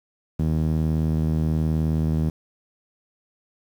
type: tone with band-pass filter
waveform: sawtooth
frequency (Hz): 78.9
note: D#2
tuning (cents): +25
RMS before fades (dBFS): -22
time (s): 0.39-2.3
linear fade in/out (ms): 5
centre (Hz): 170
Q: 1.4
effects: 8-bit